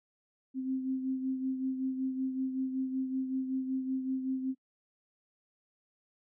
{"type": "beating tone pair", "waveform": "sine", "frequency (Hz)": [261.6, 266.9], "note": ["C4", "C4"], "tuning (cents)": [0, 35], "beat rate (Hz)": 5.3, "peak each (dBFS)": [-31, -40], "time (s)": [0.54, 4.55], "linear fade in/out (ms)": 50, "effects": ["noise-tail reverb RT60 0.1 s tail -23 dB re dry"]}